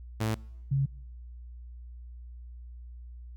sawtooth / sine tone pair in turn, 110 / 137.38 Hz, A2 / C#3, 0 / -15 cents, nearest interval major third, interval 385 cents, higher second, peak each -23 dBFS, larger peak neither, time 0.2-0.35 / 0.71-0.86 s, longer neither, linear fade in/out 10 ms, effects noise-tail reverb RT60 0.9 s tail -25 dB re dry + added 60 Hz sine -42 dBFS peak until 3.36 s

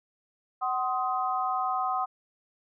sine chord, C diminished, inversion second, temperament just, 753.5 / 1046.5 / 1255.8 Hz, Gb5 / C6 / Eb6, +31 / 0 / +16 cents, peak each -29 / -32 / -30 dBFS, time 0.61-2.06 s, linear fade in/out 20 ms, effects none

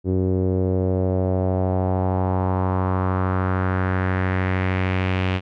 sawtooth tone with low-pass filter sweep, 93.1 Hz, F#2, 11 cents sharp, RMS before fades -21 dBFS, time 0.04-5.41 s, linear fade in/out 50 ms, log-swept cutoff 370 to 2800 Hz, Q 2.6, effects none

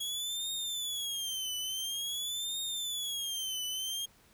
sawtooth tone with vibrato, 3322 Hz, G#7, in tune, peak -31 dBFS, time 0-4.06 s, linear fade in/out 10 ms, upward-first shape triangle, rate 0.48 Hz, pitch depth 190 cents each way, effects pink hiss -63 dBFS RMS until 4.33 s

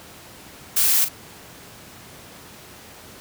blue noise with echo, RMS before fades -18 dBFS, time 0.76-1.05 s, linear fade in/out 10 ms, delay 39 ms, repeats 1, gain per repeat -10 dB, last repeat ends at 1.089 s, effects pink hiss -43 dBFS RMS until 3.2 s + high-pass 80 Hz 12 dB/octave

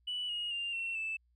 sine tone with pitch steps, 2960 / 2876 / 2794 / 2714 / 2637 Hz, F#7 / F#7 / F7 / E7 / E7, 0 / -50 / 0 / +50 / 0 cents, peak -33 dBFS, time 0.07-1.17 s, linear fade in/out 10 ms, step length 220 ms, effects tanh soft clip ceiling -30 dBFS + added 60 Hz sine -68 dBFS peak until 1.35 s

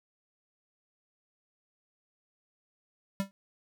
square tone with exponential decay, 196 Hz, G3, in tune, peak -25 dBFS, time 3.2-3.31 s, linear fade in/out 0 ms, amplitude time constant 23 ms, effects none

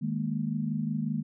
sine chord, D# suspended fourth, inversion none, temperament equal, 155.56 / 207.7 / 233.1 Hz, D#3 / G#3 / A#3, 0 / 0 / 0 cents, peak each -32 dBFS, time 0.01-1.23 s, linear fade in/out 20 ms, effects none

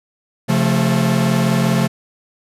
45% pulse chord, Db augmented, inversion none, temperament equal with one note detuned, 135.04 / 174.61 / 220 Hz, Db3 / F3 / A3, -45 / 0 / 0 cents, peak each -18 dBFS, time 0.48-1.88 s, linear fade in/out 20 ms, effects resampled to 32000 Hz

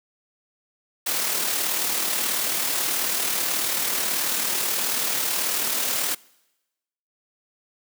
white noise with amplitude modulation, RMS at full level -23 dBFS, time 1.06-6.15 s, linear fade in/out 10 ms, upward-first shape sine, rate 38.4 Hz, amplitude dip 35%, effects noise-tail reverb RT60 1.0 s tail -24 dB re dry + high-pass 200 Hz 12 dB/octave

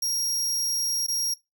sawtooth tone with dropouts, 5610 Hz, F8, 7 cents sharp, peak -22 dBFS, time 0.02-1.34 s, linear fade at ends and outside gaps 5 ms, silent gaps 1.066-1.082 s, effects noise-tail reverb RT60 0.2 s tail -19 dB re dry

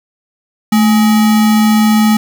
sine tone with sample-and-hold, 217.6 Hz, A3, 19 cents flat, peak -6 dBFS, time 0.72-2.17 s, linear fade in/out 5 ms, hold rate 1050 Hz, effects none

